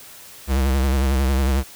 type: tone with vibrato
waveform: square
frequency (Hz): 66.9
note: C2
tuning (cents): +39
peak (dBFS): -17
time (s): 0.47-1.64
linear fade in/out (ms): 50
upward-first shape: sine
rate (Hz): 11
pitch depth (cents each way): 74
effects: white hiss -42 dBFS RMS until 1.75 s